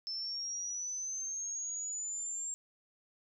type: linear sweep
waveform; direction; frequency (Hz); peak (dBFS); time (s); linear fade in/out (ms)
sine; up; 5274 to 7459; -36; 0.07-2.54; 0
effects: none